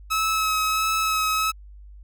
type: tone with vibrato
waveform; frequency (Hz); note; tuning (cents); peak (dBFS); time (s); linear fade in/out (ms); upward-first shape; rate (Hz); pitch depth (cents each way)
sawtooth; 1289; E6; -39; -17; 0.1-1.52; 20; sine; 1.5; 16
effects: added 50 Hz sine -41 dBFS peak until 2.03 s